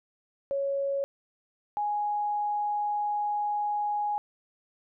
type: tone pair in turn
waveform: sine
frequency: 554.4 / 830.7 Hz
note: C#5 / G#5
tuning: 0 / 0 cents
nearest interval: perfect fifth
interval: 700 cents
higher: second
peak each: -26 dBFS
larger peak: neither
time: 0.51-1.04 / 1.77-4.18 s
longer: second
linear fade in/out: 0 ms
effects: none